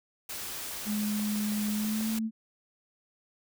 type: noise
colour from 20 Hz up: white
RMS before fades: -38 dBFS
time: 0.29-2.19 s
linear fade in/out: 5 ms
type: tone with pitch glide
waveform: sine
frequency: 210 to 221.6 Hz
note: G#3 to A3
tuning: +19 to +13 cents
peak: -28 dBFS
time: 0.85-2.31 s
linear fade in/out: 50 ms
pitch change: +94 cents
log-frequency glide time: 1.72-2.12 s
type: click train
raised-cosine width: 1 ms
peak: -32 dBFS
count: 8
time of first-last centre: 0.87-2.01 s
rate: 6.14 Hz
effects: none